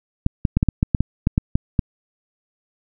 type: clicks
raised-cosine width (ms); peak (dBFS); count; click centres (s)
5; -3; 12; 0.264 / 0.452 / 0.57 / 0.629 / 0.687 / 0.829 / 0.948 / 1.006 / 1.271 / 1.379 / 1.555 / 1.792
effects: none